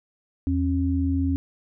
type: tone pair together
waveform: sine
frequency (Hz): 82.8 / 271.5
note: E2 / C#4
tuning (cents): +8 / -36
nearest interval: octave + major sixth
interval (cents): 2056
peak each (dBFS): -23 / -23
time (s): 0.47-1.36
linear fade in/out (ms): 0
effects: none